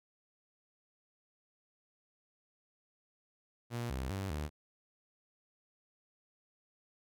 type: tone with pitch steps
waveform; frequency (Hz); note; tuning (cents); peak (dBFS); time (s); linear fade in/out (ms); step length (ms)
sawtooth; 119 / 65 / 97 / 74.9; A#2 / C2 / G2 / D2; +36 / -11 / -18 / +35; -32; 3.7-4.5; 50; 200
effects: none